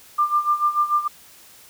sine tone with tremolo, 1193 Hz, D6, 27 cents sharp, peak -14 dBFS, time 0.18-1.08 s, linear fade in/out 10 ms, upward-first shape sine, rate 6.8 Hz, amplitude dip 80%, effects white hiss -48 dBFS RMS until 1.69 s

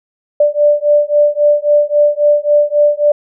sine beating tone pair, 587.3 / 591 Hz, D5 / D5, 0 / +11 cents, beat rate 3.7 Hz, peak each -11 dBFS, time 0.4-3.12 s, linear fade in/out 5 ms, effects none

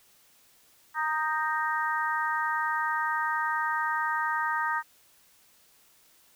harmonic tone with a mistuned harmonic, 310 Hz, D#4, 6 cents flat, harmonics 3 / 4 / 5 / 6, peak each -30 / -31 / -32 / -33 dBFS, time 0.94-4.83 s, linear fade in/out 50 ms, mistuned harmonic 5, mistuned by +21 cents, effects white hiss -61 dBFS RMS until 6.35 s

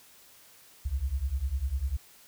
sine beating tone pair, 61.74 / 71.74 Hz, B1 / D2, 0 / -40 cents, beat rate 10 Hz, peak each -31 / -30 dBFS, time 0.85-1.97 s, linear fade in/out 10 ms, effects white hiss -56 dBFS RMS until 2.27 s

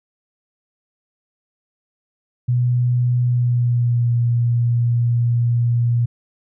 sine tone with pitch glide, 122.9 to 119.06 Hz, B2 to A#2, -8 to +37 cents, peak -14 dBFS, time 2.48-6.06 s, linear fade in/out 10 ms, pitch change -55 cents, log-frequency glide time 3.23-4.12 s, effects none

